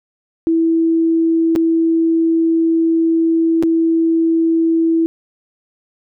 sine tone with dropouts, 328.2 Hz, E4, 8 cents flat, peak -11 dBFS, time 0.47-5.06 s, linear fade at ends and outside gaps 0 ms, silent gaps 1.553-1.56 / 3.626-3.634 s, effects none

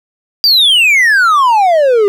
triangle exponential sweep, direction down, 4824 to 392 Hz, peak -4 dBFS, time 0.44-2.08 s, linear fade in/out 0 ms, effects none

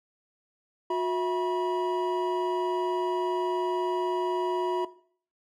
triangle tone cluster, 362.1 / 656 / 970 Hz, F#4 / E5 / B5, -37 / -9 / -31 cents, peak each -26 / -32 / -28 dBFS, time 0.9-4.85 s, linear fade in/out 5 ms, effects noise-tail reverb RT60 0.5 s tail -17 dB re dry

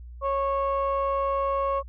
sine tone pair together, 550 / 1100 Hz, C#5 / C#6, -14 / -14 cents, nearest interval octave, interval 1200 cents, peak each -24 dBFS, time 0.21-1.83 s, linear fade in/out 50 ms, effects tanh soft clip ceiling -19 dBFS + added 60 Hz sine -39 dBFS peak until 1.88 s

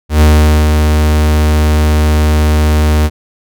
45% pulse tone with ADSR envelope, 76.2 Hz, D#2, 36 cents flat, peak -3 dBFS, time 0.09-3.1 s, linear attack 120 ms, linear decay 460 ms, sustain -4 dB, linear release 46 ms, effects none

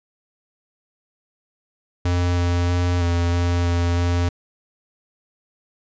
square tone with pitch steps, 88.3 / 87.5 / 88.4 / 86.2 / 87.2 / 86.5 / 87.3 Hz, F2 / F2 / F2 / F2 / F2 / F2 / F2, +20 / +4 / +22 / -22 / -2 / -16 / 0 cents, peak -18 dBFS, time 2.05-4.29 s, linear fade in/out 5 ms, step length 320 ms, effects resampled to 16000 Hz

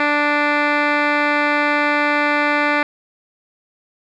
10% pulse tone with low-pass filter, 293.7 Hz, D4, in tune, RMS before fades -17 dBFS, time 0-2.83 s, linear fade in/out 2 ms, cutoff 2500 Hz, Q 3.3, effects none

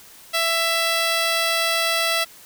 5% pulse tone with notch filter, 664 Hz, E5, 12 cents sharp, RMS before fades -21 dBFS, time 0.33-2.25 s, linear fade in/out 20 ms, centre 6900 Hz, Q 1.2, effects white hiss -46 dBFS RMS until 2.45 s

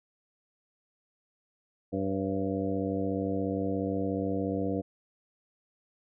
harmonic tone with a mistuned harmonic, 96.9 Hz, G2, 20 cents flat, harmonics 1 / 2 / 3 / 4 / 5 / 6 / 7, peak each -37 / -34 / -32 / -40 / -34 / -40 / -40 dBFS, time 1.92-4.82 s, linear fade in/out 20 ms, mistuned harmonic 6, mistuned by -69 cents, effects none

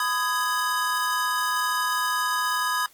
square chord, G# minor, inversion first, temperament equal with one note detuned, 1004.5 / 1244.5 / 1661.2 Hz, B5 / D#6 / G#6, +29 / 0 / 0 cents, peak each -28 / -28 / -28 dBFS, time 0-2.86 s, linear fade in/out 2 ms, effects white hiss -56 dBFS RMS until 2.93 s + AAC 64 kbps

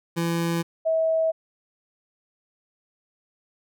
25% pulse / sine tone pair in turn, 168.3 / 645.8 Hz, E3 / E5, +36 / -36 cents, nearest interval octave + major seventh, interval 2328 cents, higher second, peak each -19 dBFS, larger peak neither, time 0.16-0.63 / 0.85-1.32 s, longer neither, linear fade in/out 20 ms, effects none

